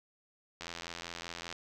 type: click train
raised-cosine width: 0.2 ms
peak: -23 dBFS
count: 79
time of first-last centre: 0.61-1.527 s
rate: 85.1 Hz
effects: none